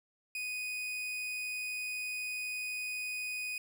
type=tone; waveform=40% pulse; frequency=2489 Hz; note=D#7; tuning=in tune; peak=-35 dBFS; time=0.35-3.58 s; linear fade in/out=2 ms; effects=none